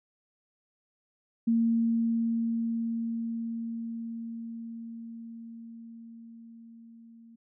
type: tone with level ramp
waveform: sine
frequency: 229.6 Hz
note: A#3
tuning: 26 cents flat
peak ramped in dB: -21 to -50 dBFS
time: 1.47-7.36 s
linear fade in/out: 10 ms
effects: none